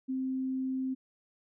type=tone; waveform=sine; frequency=261.6 Hz; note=C4; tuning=in tune; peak=-30 dBFS; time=0.08-0.95 s; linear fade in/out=20 ms; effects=none